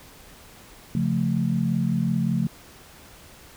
sine chord, Db augmented, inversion none, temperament equal with one note detuned, 136.76 / 174.61 / 220 Hz, Db3 / F3 / A3, -23 / 0 / 0 cents, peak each -26 / -24 / -25 dBFS, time 0.95-2.47 s, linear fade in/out 2 ms, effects pink hiss -48 dBFS RMS until 3.56 s

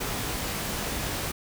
pink noise with comb filter, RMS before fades -31 dBFS, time 0-1.32 s, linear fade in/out 10 ms, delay 19 ms, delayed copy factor +0.5, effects none

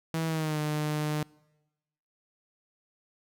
sawtooth tone with pitch glide, 162.2 to 151.34 Hz, E3 to D#3, -28 to -48 cents, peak -24 dBFS, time 0.14-1.23 s, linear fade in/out 0 ms, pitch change -120 cents, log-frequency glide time 0.27-0.59 s, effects noise-tail reverb RT60 1.0 s tail -24 dB re dry

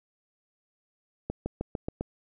accelerating click train, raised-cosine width 2 ms, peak -17 dBFS, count 6, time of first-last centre 1.3-2.01 s, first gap 160 ms, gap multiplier 0.94, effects none

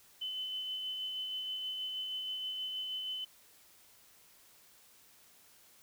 sine tone with tremolo, 3032 Hz, F#7, 42 cents sharp, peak -35 dBFS, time 0.21-3.25 s, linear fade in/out 10 ms, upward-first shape sine, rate 6.3 Hz, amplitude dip 25%, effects white hiss -62 dBFS RMS until 5.82 s

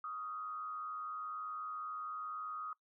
sine tone with frequency modulation, 1247 Hz, D#6, 3 cents sharp, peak -40 dBFS, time 0.04-2.73 s, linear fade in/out 2 ms, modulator 101 Hz, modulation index 0.64, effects noise-tail reverb RT60 0.1 s tail -21 dB re dry

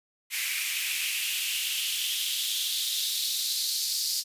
white noise with high-pass filter sweep, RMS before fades -29 dBFS, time 0.3-4.24 s, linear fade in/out 50 ms, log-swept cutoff 2200 to 4700 Hz, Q 4.1, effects resampled to 32000 Hz

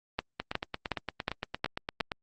two click trains, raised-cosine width 0.3 ms, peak -12 / -16 dBFS, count 6 / 16, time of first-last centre 0.19-2.008 / 0.4-2.118 s, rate 2.75 / 8.73 Hz, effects Opus 32 kbps

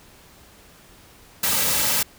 white noise with comb filter, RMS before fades -21 dBFS, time 1.43-2.03 s, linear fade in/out 5 ms, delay 2.8 ms, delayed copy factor -0.5, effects pink hiss -50 dBFS RMS until 2.18 s

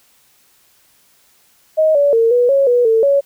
sine tone with pitch steps, 628 / 572 / 456.6 / 487.8 / 551 / 487 / 448.2 / 560 Hz, D#5 / D5 / A#4 / B4 / C#5 / B4 / A4 / C#5, +16 / -46 / -36 / -21 / -11 / -24 / +32 / +18 cents, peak -9 dBFS, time 1.77-3.21 s, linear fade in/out 20 ms, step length 180 ms, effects white hiss -54 dBFS RMS until 3.25 s

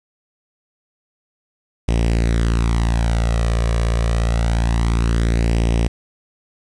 sawtooth tone with flanger, 57.1 Hz, A#1, 35 cents flat, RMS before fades -17 dBFS, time 1.88-5.88 s, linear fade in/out 5 ms, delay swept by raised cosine 0.35 to 1.75 ms, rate 0.26 Hz, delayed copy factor +0.6, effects resampled to 22050 Hz + 7-bit

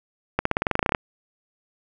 accelerating click train, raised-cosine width 0.5 ms, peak -5 dBFS, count 14, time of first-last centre 0.39-0.948 s, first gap 64 ms, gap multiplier 0.93, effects none

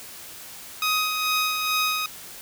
15% pulse tone with tremolo, 1256 Hz, D#6, 16 cents sharp, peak -14 dBFS, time 0.82-2.06 s, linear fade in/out 2 ms, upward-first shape sine, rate 2.3 Hz, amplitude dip 40%, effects white hiss -41 dBFS RMS until 2.41 s

